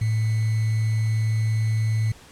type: tone with sample-and-hold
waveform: sine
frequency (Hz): 110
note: A2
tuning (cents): 0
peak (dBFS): -19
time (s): 0.01-2.12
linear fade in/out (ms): 5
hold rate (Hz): 2100
effects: pink hiss -48 dBFS RMS until 2.31 s + low-pass 10000 Hz 12 dB/octave